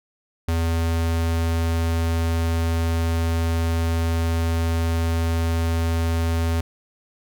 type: tone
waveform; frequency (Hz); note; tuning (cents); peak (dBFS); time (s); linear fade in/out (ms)
square; 82.8; E2; +8; -20; 0.48-6.61; 5
effects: none

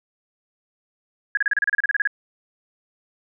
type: tone bursts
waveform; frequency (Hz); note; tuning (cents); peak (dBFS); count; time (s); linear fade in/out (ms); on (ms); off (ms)
sine; 1661.2; G#6; 0; -16; 14; 1.35-2.074; 2; 22; 32
effects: none

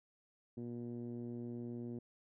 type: tone with low-pass filter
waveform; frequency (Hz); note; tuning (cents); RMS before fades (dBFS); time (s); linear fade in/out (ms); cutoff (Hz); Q
10% pulse; 119.5; A#2; +43; -44; 0.57-1.99; 5; 290; 2
effects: none

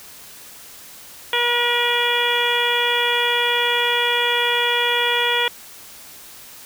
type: harmonic tone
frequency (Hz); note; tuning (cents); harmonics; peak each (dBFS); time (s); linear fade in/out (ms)
479.9; B4; -50; 1 / 2 / 3 / 4 / 5 / 6 / 7; -25 / -24 / -26 / -24 / -25 / -26 / -22; 1.33-5.48; 2
effects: white hiss -41 dBFS RMS until 6.65 s

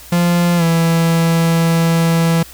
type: tone with pitch glide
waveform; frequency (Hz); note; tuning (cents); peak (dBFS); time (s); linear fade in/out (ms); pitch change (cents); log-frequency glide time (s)
45% pulse; 173.5 to 165.76; F3 to E3; -11 to +10; -11; 0.12-2.43; 5; -79; 0.57-0.63
effects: added 60 Hz sine -42 dBFS peak until 2.53 s + white hiss -38 dBFS RMS until 2.53 s

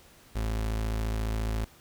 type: tone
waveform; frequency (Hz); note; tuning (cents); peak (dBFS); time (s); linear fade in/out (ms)
35% pulse; 54.5; A1; -16; -26; 0.35-1.65; 10
effects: pink hiss -56 dBFS RMS until 1.8 s

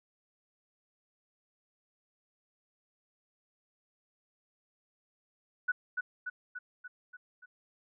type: tone with echo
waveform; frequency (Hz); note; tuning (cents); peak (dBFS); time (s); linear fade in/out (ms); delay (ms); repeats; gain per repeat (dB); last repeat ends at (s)
sine; 1480; F#6; 0; -26; 5.68-5.72; 10; 290; 6; -4; 7.46
effects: none

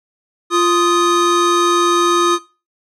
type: tone pair together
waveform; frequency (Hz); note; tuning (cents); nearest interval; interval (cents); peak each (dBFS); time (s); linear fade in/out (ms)
square; 347.9 / 1247; F4 / D#6; -7 / +3; octave + minor seventh; 2210; -15; 0.5-2.39; 50
effects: noise-tail reverb RT60 0.3 s tail -18 dB re dry + low-pass 8000 Hz 12 dB/octave

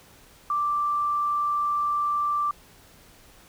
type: tone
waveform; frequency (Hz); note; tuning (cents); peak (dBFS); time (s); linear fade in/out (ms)
sine; 1174.7; D6; 0; -22; 0.5-2.51; 2
effects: pink hiss -53 dBFS RMS until 3.48 s

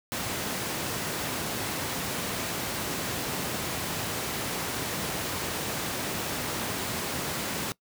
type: high-pass noise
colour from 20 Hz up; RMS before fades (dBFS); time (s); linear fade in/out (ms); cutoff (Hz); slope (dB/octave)
pink; -32; 0.12-7.72; 0; 110; 12
effects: noise-tail reverb RT60 0.1 s tail -22 dB re dry

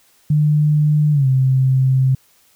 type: tone with pitch glide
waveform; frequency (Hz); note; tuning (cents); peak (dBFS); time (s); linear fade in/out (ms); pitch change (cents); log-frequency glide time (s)
sine; 150.3 to 131.6; D3 to C3; +40 to +10; -11; 0.3-2.15; 5; -230; 1.12-1.27
effects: white hiss -55 dBFS RMS until 2.55 s

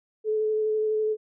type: tone with vibrato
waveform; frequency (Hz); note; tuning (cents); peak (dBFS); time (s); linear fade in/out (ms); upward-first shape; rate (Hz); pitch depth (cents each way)
sine; 431.6; A4; -33; -22; 0.24-1.17; 50; square; 12; 10
effects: none

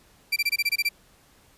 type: tone bursts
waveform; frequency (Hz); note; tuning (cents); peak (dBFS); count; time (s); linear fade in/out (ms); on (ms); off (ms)
30% pulse; 2349; D7; 0; -18; 9; 0.32-0.891; 10; 43; 23
effects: pink hiss -58 dBFS RMS until 1.57 s + resampled to 32000 Hz

